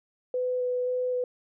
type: tone with vibrato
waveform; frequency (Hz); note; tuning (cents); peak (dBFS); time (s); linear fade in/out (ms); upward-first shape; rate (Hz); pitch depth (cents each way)
sine; 499.8; B4; +21; -25; 0.34-1.24; 2; square; 1.9; 8
effects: none